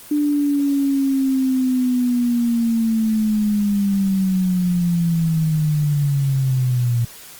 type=linear sweep; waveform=sine; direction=down; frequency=296.7 to 117.1 Hz; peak=-15 dBFS; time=0.11-7.05 s; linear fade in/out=5 ms; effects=white hiss -40 dBFS RMS until 7.39 s + Opus 24 kbps